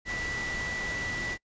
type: tone in noise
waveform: sine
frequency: 1963 Hz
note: B6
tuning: 11 cents flat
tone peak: -32 dBFS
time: 0.05-1.38 s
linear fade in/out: 50 ms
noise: pink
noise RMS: -37 dBFS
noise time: 0.05-1.38 s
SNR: +2 dB
effects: noise-tail reverb RT60 0.1 s tail -24 dB re dry + resampled to 16000 Hz